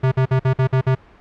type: tone bursts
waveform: square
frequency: 130.81 Hz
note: C3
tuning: in tune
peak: -14 dBFS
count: 7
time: 0.03-0.952 s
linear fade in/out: 10 ms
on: 88 ms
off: 51 ms
effects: pink hiss -48 dBFS RMS until 1.2 s + low-pass 2000 Hz 12 dB/octave